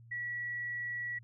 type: tone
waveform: sine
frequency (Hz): 1935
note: B6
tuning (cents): -36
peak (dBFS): -35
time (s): 0.11-1.19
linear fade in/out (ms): 10
effects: added 116 Hz sine -53 dBFS peak until 1.23 s